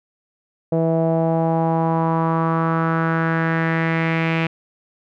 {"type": "tone with low-pass filter sweep", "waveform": "sawtooth", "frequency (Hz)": 163.5, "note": "E3", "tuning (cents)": -14, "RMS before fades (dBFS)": -19, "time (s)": [0.72, 4.47], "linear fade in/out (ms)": 5, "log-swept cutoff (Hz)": [580, 2500], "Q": 3.7, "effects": []}